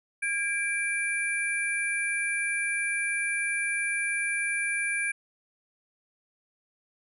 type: tone cluster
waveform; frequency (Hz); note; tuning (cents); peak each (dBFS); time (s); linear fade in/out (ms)
sine; 1630 / 2347 / 9740; G#6 / D7 / D#9; -33 / -2 / -38; -31 / -28 / -36; 0.22-5.12; 10
effects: none